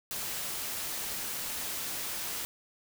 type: noise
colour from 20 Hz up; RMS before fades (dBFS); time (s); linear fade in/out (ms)
white; -36; 0.11-2.45; 0
effects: none